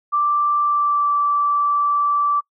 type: tone with pitch glide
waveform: sine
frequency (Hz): 1174.7 to 1162.5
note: D6 to D6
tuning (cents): 0 to -18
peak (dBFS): -15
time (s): 0.12-2.41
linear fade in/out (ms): 20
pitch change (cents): -18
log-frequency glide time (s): 0.61-1.13
effects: noise-tail reverb RT60 0.1 s tail -25 dB re dry